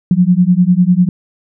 sine beating tone pair, 174.61 / 184.61 Hz, F3 / F#3, 0 / -4 cents, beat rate 10 Hz, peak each -10 dBFS, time 0.11-1.09 s, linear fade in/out 2 ms, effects none

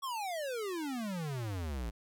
square exponential sweep, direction down, 1135 to 53.2 Hz, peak -36 dBFS, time 0.02-1.91 s, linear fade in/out 20 ms, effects none

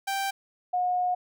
sawtooth / sine tone pair in turn, 784 / 723 Hz, G5 / F#5, 0 / -40 cents, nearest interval minor second, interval 140 cents, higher first, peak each -23 dBFS, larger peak neither, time 0.07-0.31 / 0.73-1.15 s, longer second, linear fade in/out 10 ms, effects none

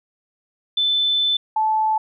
sine tone pair in turn, 3520 / 870.9 Hz, A7 / A5, 0 / -18 cents, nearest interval 2 octaves, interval 2418 cents, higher first, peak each -16 dBFS, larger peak neither, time 0.77-1.37 / 1.56-1.98 s, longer first, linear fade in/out 5 ms, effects none

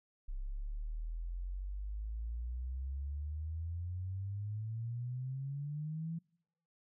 sine exponential sweep, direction up, 32.47 to 167.8 Hz, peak -37 dBFS, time 0.28-6.19 s, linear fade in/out 10 ms, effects noise-tail reverb RT60 0.8 s tail -26 dB re dry

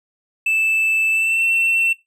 triangle tone with pitch glide, 2637 to 2696 Hz, E7 to E7, 0 to +38 cents, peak -14 dBFS, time 0.46-1.93 s, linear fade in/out 5 ms, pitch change +38 cents, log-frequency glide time 1.11-1.44 s, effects noise-tail reverb RT60 0.2 s tail -18 dB re dry

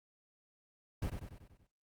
brown noise with echo, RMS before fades -36 dBFS, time 1.02-1.1 s, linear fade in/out 5 ms, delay 95 ms, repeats 6, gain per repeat -5 dB, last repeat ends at 1.67 s, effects noise-tail reverb RT60 0.2 s tail -18 dB re dry + Opus 48 kbps

